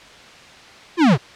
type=linear sweep; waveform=square; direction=down; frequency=366.9 to 105 Hz; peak=-11 dBFS; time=0.97-1.18 s; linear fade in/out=50 ms; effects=white hiss -42 dBFS RMS until 1.35 s + low-pass 4000 Hz 12 dB/octave